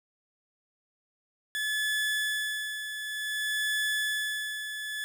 30% pulse tone with tremolo, 1721 Hz, A6, 39 cents flat, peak -24 dBFS, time 1.55-5.04 s, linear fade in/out 0 ms, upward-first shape sine, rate 0.55 Hz, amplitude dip 60%, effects none

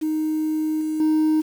sine tone with level steps, 311.1 Hz, D#4, in tune, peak -19 / -21 / -13 dBFS, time 0.01-1.42 s, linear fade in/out 20 ms, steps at 0.81 / 1 s, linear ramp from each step 2 ms, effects tanh soft clip ceiling -15 dBFS + 7-bit

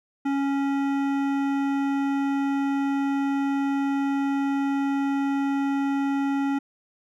sine tone with hard clipping, 277.2 Hz, C#4, in tune, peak -24 dBFS, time 0.25-6.59 s, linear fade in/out 10 ms, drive 14 dB, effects none

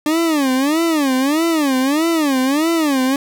40% pulse tone with vibrato, 293.7 Hz, D4, in tune, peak -13 dBFS, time 0.06-3.16 s, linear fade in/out 2 ms, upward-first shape sine, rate 1.6 Hz, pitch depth 230 cents each way, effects none

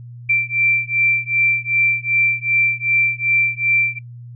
sine beating tone pair, 2349 / 2351.6 Hz, D7 / D7, 0 / +2 cents, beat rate 2.6 Hz, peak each -18 dBFS, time 0.29-3.99 s, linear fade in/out 10 ms, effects noise-tail reverb RT60 0.1 s tail -25 dB re dry + added 120 Hz sine -33 dBFS peak until 4.35 s

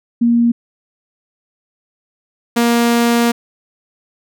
sine / sawtooth tone pair in turn, 235.6 / 235.6 Hz, A#3 / A#3, +19 / +19 cents, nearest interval unison, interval 0 cents, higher neither, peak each -9 / -7 dBFS, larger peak second, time 0.21-0.52 / 2.56-3.32 s, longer second, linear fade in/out 10 ms, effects none

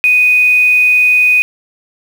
sine tone with quantisation, 2489 Hz, D#7, in tune, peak -6 dBFS, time 0.04-1.42 s, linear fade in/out 0 ms, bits 5, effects none

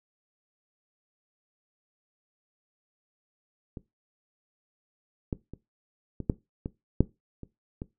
clicks, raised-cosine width 3 ms, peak -25 / -16 / -27 / -21 / -10 / -19 / -6 / -27 / -22 dBFS, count 9, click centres 3.772 / 5.328 / 5.536 / 6.203 / 6.298 / 6.659 / 7.006 / 7.433 / 7.819 s, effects noise-tail reverb RT60 0.2 s tail -18 dB re dry

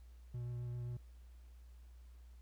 triangle tone with vibrato, 121.2 Hz, B2, 32 cents flat, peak -38 dBFS, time 0.34-0.97 s, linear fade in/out 5 ms, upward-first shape triangle, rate 7.6 Hz, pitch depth 17 cents each way, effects added 60 Hz sine -54 dBFS peak until 2.41 s + pink hiss -74 dBFS RMS until 2.41 s

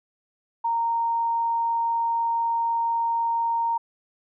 sine tone, 926 Hz, A#5, 12 cents flat, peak -21 dBFS, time 0.64-3.78 s, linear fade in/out 10 ms, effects none

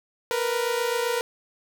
sawtooth tone pair together, 465.6 / 493.3 Hz, A#4 / B4, -2 / -2 cents, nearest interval minor second, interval 100 cents, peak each -22 / -23 dBFS, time 0.31-1.21 s, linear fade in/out 0 ms, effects none

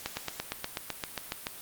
slowing click train, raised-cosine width 0.2 ms, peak -14 dBFS, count 12, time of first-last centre 0.06-1.469 s, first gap 110 ms, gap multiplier 1.03, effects white hiss -45 dBFS RMS until 1.61 s + Opus 48 kbps

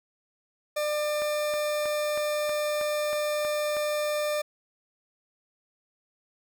40% pulse tone, 598 Hz, D5, 31 cents sharp, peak -25 dBFS, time 0.76-4.42 s, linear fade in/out 10 ms
click train, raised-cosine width 0.5 ms, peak -24 dBFS, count 9, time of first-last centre 1.22-3.768 s, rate 3.14 Hz
effects none

